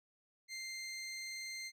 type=tone; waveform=20% pulse; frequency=2093 Hz; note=C7; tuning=in tune; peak=-37 dBFS; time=0.48-1.72 s; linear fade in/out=50 ms; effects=low-pass 11000 Hz 12 dB/octave